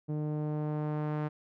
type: tone with low-pass filter sweep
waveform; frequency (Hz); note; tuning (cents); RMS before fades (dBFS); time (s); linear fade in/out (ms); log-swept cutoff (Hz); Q
sawtooth; 151.1; D3; +50; -33; 0.08-1.29; 20; 430 to 1500; 0.84
effects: none